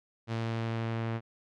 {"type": "tone with low-pass filter sweep", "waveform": "sawtooth", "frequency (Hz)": 114, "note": "A#2", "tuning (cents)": -38, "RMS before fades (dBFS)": -33, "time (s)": [0.27, 1.21], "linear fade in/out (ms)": 50, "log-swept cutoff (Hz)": [4400, 2300], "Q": 0.89, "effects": []}